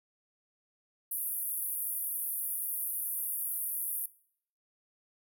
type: band-pass noise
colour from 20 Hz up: pink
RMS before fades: -35 dBFS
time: 1.11-4.06 s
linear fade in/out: 5 ms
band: 10000 to 16000 Hz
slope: 96 dB/octave
effects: noise-tail reverb RT60 0.6 s tail -20 dB re dry